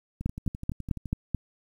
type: two click trains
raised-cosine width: 5 ms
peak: -23 / -14 dBFS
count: 11 / 6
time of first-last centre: 0.21-1.057 / 0.26-1.347 s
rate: 11.8 / 4.6 Hz
effects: 9-bit